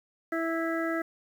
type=harmonic tone; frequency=328.9 Hz; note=E4; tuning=4 cents flat; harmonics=1 / 2 / 4 / 5 / 6; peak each=-30 / -33 / -36 / -37 / -38 dBFS; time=0.32-1.02 s; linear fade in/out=5 ms; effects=9-bit